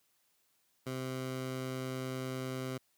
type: tone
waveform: 15% pulse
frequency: 130 Hz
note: C3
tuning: 11 cents flat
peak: -30 dBFS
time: 0.86-2.78 s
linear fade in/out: 10 ms
effects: white hiss -74 dBFS RMS until 2.97 s + high-pass 60 Hz 12 dB/octave